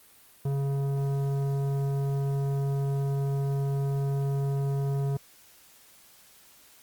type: tone with tanh clipping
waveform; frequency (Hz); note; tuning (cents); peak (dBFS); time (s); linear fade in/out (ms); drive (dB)
sine; 138.7; C#3; +1; -27; 0.45-5.17; 5; 13
effects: white hiss -56 dBFS RMS until 6.82 s + Opus 32 kbps